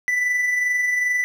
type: tone with amplitude modulation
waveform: triangle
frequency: 1983 Hz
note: B6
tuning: 7 cents sharp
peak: -15 dBFS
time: 0.08-1.24 s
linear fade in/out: 0 ms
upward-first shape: sine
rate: 22.5 Hz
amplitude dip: 35%
effects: none